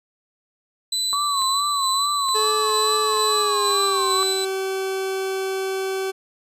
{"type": "tone with tremolo", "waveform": "30% pulse", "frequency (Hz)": 4001, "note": "B7", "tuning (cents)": 22, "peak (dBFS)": -18, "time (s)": [0.92, 4.45], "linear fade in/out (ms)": 5, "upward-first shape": "square", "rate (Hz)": 2.2, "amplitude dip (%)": 30}
{"type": "tone with vibrato", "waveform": "sine", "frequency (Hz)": 1116, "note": "C#6", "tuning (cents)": 11, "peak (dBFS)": -21, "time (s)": [1.13, 4.23], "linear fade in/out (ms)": 0, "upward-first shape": "sine", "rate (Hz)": 2.3, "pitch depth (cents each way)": 84}
{"type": "clicks", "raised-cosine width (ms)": 0.3, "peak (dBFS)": -23, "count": 6, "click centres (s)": [1.42, 2.287, 2.695, 3.134, 3.172, 3.709]}
{"type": "tone with pitch glide", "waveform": "40% pulse", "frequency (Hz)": [430, 383.1], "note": ["A4", "G4"], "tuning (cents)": [-40, -40], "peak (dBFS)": -22, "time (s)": [2.34, 6.12], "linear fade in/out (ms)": 20, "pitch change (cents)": -200, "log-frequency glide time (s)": [3.22, 4.13]}
{"effects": ["resampled to 32000 Hz"]}